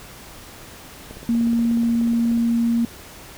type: click train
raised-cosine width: 2 ms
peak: -24 dBFS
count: 22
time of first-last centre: 1.11-2.375 s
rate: 16.6 Hz
type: tone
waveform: sine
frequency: 233.1 Hz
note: A#3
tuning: in tune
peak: -16 dBFS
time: 1.29-2.85 s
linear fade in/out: 2 ms
effects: pink hiss -41 dBFS RMS until 3.37 s

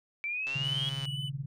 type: exponential sweep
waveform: sine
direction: up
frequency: 2313 to 3322 Hz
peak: -31 dBFS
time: 0.24-0.89 s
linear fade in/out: 0 ms
type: click train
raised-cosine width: 0.2 ms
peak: -26 dBFS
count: 81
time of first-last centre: 0.47-1.054 s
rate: 137 Hz
type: tone with tremolo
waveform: sine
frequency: 138.59 Hz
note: C#3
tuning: in tune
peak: -29 dBFS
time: 0.55-1.46 s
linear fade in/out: 10 ms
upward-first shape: triangle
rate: 19 Hz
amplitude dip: 95%
type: tone with vibrato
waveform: triangle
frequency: 2977 Hz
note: F#7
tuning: 10 cents sharp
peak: -35 dBFS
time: 0.63-1.3 s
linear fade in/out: 20 ms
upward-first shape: sine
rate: 3.8 Hz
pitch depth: 19 cents each way
effects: none

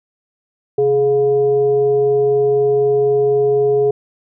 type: tone with frequency modulation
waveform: sine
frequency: 420 Hz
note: G#4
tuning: 19 cents sharp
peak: -11 dBFS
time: 0.78-3.91 s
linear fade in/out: 5 ms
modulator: 288 Hz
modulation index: 0.35
effects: none

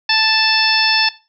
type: harmonic tone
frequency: 880 Hz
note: A5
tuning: in tune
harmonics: 1 / 2 / 3 / 4 / 5 / 6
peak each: -21 / -19 / -19 / -20 / -19 / -18 dBFS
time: 0.09-1.09 s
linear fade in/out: 5 ms
effects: noise-tail reverb RT60 0.3 s tail -17 dB re dry

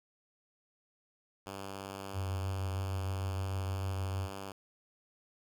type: tone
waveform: 5% pulse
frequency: 97.8 Hz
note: G2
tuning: 4 cents flat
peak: -30 dBFS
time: 1.46-4.52 s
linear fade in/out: 5 ms
type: tone with vibrato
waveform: sine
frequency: 91.3 Hz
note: F#2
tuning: 23 cents flat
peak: -33 dBFS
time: 2.13-4.3 s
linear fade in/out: 50 ms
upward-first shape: sine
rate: 3.1 Hz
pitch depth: 20 cents each way
effects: none

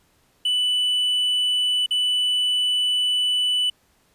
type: tone with dropouts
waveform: triangle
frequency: 2980 Hz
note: F#7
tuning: 12 cents sharp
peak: -17 dBFS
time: 0.45-3.7 s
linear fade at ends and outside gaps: 5 ms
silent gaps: 1.862-1.908 s
effects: pink hiss -62 dBFS RMS until 4.14 s + resampled to 32000 Hz

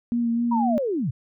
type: tone with vibrato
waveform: sine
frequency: 234.7 Hz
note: A#3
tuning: 12 cents sharp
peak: -20 dBFS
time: 0.12-0.78 s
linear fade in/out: 0 ms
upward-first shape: sine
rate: 3.9 Hz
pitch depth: 24 cents each way
type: linear sweep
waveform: sine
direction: down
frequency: 979 to 102.6 Hz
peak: -22 dBFS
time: 0.51-1.11 s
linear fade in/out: 10 ms
effects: none

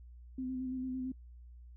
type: tone with vibrato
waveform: sine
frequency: 257.2 Hz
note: C4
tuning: 30 cents flat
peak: -35 dBFS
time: 0.38-1.12 s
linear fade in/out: 5 ms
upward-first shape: square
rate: 8.9 Hz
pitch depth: 20 cents each way
effects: noise-tail reverb RT60 0.1 s tail -23 dB re dry + added 60 Hz sine -50 dBFS peak until 1.76 s

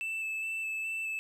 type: tone with vibrato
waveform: triangle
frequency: 2637 Hz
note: E7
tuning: in tune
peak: -31 dBFS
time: 0.01-1.19 s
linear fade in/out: 0 ms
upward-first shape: square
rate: 2.4 Hz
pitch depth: 11 cents each way
effects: none

